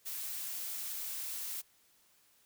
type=noise; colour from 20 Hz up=blue; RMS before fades=-40 dBFS; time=0.05-1.62 s; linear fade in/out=20 ms; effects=white hiss -68 dBFS RMS until 2.45 s